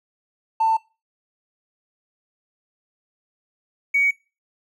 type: tone pair in turn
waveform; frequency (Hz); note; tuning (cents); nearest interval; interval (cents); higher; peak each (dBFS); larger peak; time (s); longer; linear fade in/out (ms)
triangle; 892 / 2248; A5 / C#7; +23 / +24; octave + major third; 1601; second; -12; neither; 0.6-0.77 / 3.94-4.11; neither; 10
effects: noise-tail reverb RT60 0.3 s tail -24 dB re dry + tanh soft clip ceiling -13 dBFS